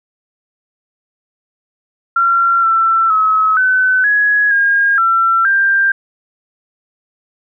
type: tone with pitch steps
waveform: sine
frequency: 1370 / 1340 / 1285 / 1513 / 1674 / 1623 / 1350 / 1586 Hz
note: F6 / E6 / E6 / F#6 / G#6 / G#6 / E6 / G6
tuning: -34 / +28 / -45 / +38 / +13 / -40 / +41 / +20 cents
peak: -9 dBFS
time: 2.16-5.92 s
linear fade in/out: 5 ms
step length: 470 ms
effects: none